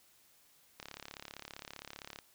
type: click train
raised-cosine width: 0.2 ms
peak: -27 dBFS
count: 50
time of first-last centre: 0.8-2.188 s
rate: 35.3 Hz
effects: white hiss -66 dBFS RMS until 2.34 s